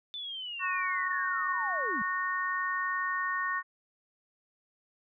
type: linear sweep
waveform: sine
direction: down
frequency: 3540 to 185 Hz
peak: -36 dBFS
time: 0.14-2.02 s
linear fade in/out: 0 ms
type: harmonic tone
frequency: 368.1 Hz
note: F#4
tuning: 9 cents flat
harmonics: 3 / 4 / 5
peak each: -32 / -38 / -32 dBFS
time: 0.59-3.63 s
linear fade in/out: 50 ms
effects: none